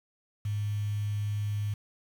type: tone with quantisation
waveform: sine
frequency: 103.83 Hz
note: G#2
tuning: in tune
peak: -28 dBFS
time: 0.45-1.74 s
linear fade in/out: 5 ms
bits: 8
effects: none